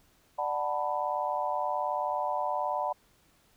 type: chord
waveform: sine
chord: B minor seventh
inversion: first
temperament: just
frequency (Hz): 592.7 / 740.8 / 889 / 987.8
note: D5 / F#5 / A5 / B5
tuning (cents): +16 / +2 / +18 / 0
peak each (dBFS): -34 / -33 / -34 / -33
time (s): 0.38-2.93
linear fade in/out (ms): 10
effects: pink hiss -65 dBFS RMS until 3.56 s